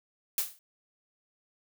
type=noise with exponential decay; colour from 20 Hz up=blue; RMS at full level=-25 dBFS; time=0.38-0.59 s; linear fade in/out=1 ms; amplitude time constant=45 ms; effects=none